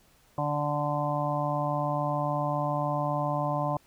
harmonic tone with a mistuned harmonic, 147.1 Hz, D3, 3 cents sharp, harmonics 1 / 2 / 4 / 5 / 6 / 7, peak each -31 / -36 / -32 / -33 / -35 / -33 dBFS, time 0.38-3.77 s, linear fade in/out 2 ms, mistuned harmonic 2, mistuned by -22 cents, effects pink hiss -62 dBFS RMS until 3.86 s

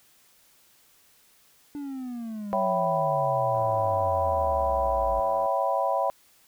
triangle exponential sweep, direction down, 293.7 to 52.7 Hz, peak -30 dBFS, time 1.75-5.2 s, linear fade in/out 0 ms
sine chord, C# half-diminished seventh, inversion none, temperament equal with one note detuned, 554.4 / 659.3 / 771 / 987.8 Hz, C#5 / E5 / G5 / B5, 0 / 0 / -29 / 0 cents, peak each -28 dBFS, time 2.53-6.1 s, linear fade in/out 0 ms
click train, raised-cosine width 1 ms, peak -31 dBFS, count 169, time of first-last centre 3.55-5.459 s, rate 88 Hz
effects white hiss -60 dBFS RMS until 6.47 s

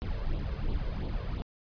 brown noise with flanger, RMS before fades -32 dBFS, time 0.02-1.42 s, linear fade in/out 0 ms, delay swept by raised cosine 0.26 to 1.96 ms, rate 2.9 Hz, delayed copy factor +0.65, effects resampled to 11025 Hz

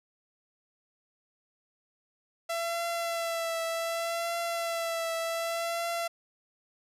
sawtooth tone with vibrato, 670 Hz, E5, 28 cents sharp, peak -26 dBFS, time 2.49-6.08 s, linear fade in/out 10 ms, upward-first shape triangle, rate 0.66 Hz, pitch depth 30 cents each way, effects resampled to 32000 Hz

